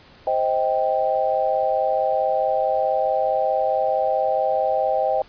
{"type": "chord", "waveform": "sine", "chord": "C minor", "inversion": "none", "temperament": "just", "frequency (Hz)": [523.3, 627.9, 784.9], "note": ["C5", "Eb5", "G5"], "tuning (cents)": [0, 16, 2], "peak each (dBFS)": [-23, -22, -22], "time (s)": [0.27, 5.22], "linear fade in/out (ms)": 2, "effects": ["pink hiss -49 dBFS RMS until 5.28 s", "resampled to 11025 Hz"]}